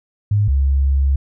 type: tone pair in turn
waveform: sine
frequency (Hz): 103.4 / 68.46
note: G#2 / C#2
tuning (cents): -7 / -21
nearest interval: perfect fifth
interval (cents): 714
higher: first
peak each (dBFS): -12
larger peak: neither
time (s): 0.31-0.48 / 0.48-1.16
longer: second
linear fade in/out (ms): 5
effects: none